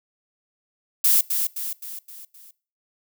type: noise with echo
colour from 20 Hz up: violet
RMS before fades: -17 dBFS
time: 1.04-1.21 s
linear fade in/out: 5 ms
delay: 260 ms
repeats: 5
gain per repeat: -6 dB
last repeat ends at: 2.51 s
effects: noise-tail reverb RT60 0.4 s tail -22 dB re dry